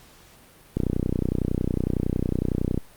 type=click train; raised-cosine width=3 ms; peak=-10 dBFS; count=63; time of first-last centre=0.77-2.776 s; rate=30.9 Hz; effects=pink hiss -52 dBFS RMS until 2.96 s + Opus 48 kbps